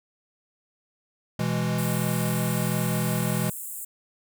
square chord, E major, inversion second, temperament equal, 123.47 / 164.81 / 207.7 Hz, B2 / E3 / G#3, 0 / 0 / 0 cents, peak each -29 / -28 / -30 dBFS, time 1.39-3.5 s, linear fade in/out 5 ms
pink high-pass noise, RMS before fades -36 dBFS, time 1.78-3.85 s, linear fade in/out 5 ms, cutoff 7300 Hz, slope 96 dB/octave
effects none

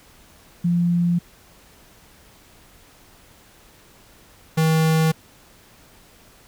sine / square tone pair in turn, 173.3 / 159.64 Hz, F3 / D#3, -13 / +45 cents, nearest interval minor second, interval 142 cents, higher first, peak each -16 dBFS, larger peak neither, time 0.64-1.19 / 4.57-5.12 s, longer neither, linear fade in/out 10 ms, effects pink hiss -51 dBFS RMS until 6.47 s

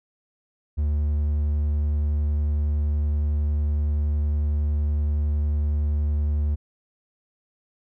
triangle tone, 74.1 Hz, D2, 16 cents sharp, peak -18 dBFS, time 0.77-6.56 s, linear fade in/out 20 ms, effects none

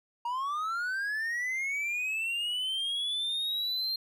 triangle linear sweep, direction up, 932.3 to 4199 Hz, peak -28 dBFS, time 0.25-3.96 s, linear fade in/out 5 ms, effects none

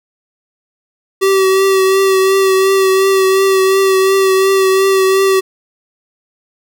square tone with vibrato, 384.3 Hz, G4, 34 cents flat, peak -9 dBFS, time 1.21-5.41 s, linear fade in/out 20 ms, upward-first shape triangle, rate 2.8 Hz, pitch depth 26 cents each way, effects none

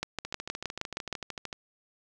two click trains, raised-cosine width 0.2 ms, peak -19 / -14 dBFS, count 18 / 8, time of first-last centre 0.25-1.528 / 0.03-1.127 s, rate 13.3 / 6.38 Hz, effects none

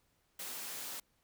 white high-pass noise, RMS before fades -43 dBFS, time 0.39-1 s, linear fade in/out 5 ms, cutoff 180 Hz, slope 12 dB/octave, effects pink hiss -75 dBFS RMS until 1.23 s

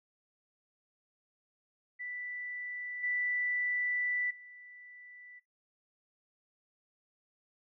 sine tone with level steps, 1975.5 Hz, B6, in tune, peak -38 / -30 / -50 dBFS, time 1.99-5.4 s, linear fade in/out 20 ms, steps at 3.03 / 4.3 s, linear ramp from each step 10 ms, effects noise-tail reverb RT60 0.3 s tail -24 dB re dry

